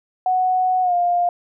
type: tone with pitch glide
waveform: sine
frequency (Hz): 740 to 703.7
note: F#5 to F5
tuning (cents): 0 to +13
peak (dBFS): -15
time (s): 0.26-1.29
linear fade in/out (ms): 2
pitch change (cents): -87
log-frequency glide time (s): 0.82-0.94
effects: none